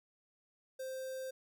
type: tone with notch filter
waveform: square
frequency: 523.3 Hz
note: C5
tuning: in tune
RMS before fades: -42 dBFS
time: 0.79-1.31 s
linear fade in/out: 10 ms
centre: 2400 Hz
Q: 0.71
effects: none